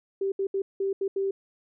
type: tone bursts at uneven times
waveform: sine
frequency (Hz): 390.4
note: G4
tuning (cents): -7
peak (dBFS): -24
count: 6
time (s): 0.21-0.32 / 0.39-0.47 / 0.54-0.62 / 0.8-0.93 / 1.01-1.08 / 1.16-1.31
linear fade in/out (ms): 5
effects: none